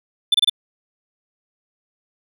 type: tone bursts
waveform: triangle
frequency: 3520 Hz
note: A7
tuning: in tune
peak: -10 dBFS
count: 4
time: 0.32-0.497 s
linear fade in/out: 5 ms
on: 24 ms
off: 27 ms
effects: none

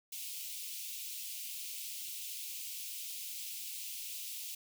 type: high-pass noise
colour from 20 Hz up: white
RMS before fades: -43 dBFS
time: 0.12-4.55 s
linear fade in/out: 5 ms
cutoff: 2400 Hz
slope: 48 dB/octave
effects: none

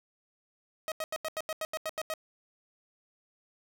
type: tone bursts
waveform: sawtooth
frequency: 632 Hz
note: D#5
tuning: 27 cents sharp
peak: -28 dBFS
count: 11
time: 0.88-2.138 s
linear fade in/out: 0 ms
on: 38 ms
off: 84 ms
effects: none

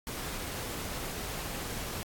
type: noise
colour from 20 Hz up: pink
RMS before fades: -38 dBFS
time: 0.07-2.03 s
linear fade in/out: 0 ms
effects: AAC 64 kbps

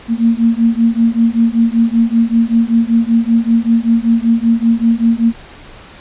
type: beating tone pair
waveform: sine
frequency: 227.5 / 232.7 Hz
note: A#3 / A#3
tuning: -42 / -3 cents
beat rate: 5.2 Hz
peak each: -12 dBFS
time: 0.08-5.33 s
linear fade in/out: 50 ms
effects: pink hiss -37 dBFS RMS until 6 s + resampled to 8000 Hz

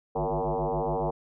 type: tone with frequency modulation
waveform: sine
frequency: 149.4 Hz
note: D3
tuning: 30 cents sharp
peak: -25 dBFS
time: 0.15-1.11 s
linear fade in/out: 10 ms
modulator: 102 Hz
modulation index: 7.7
effects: none

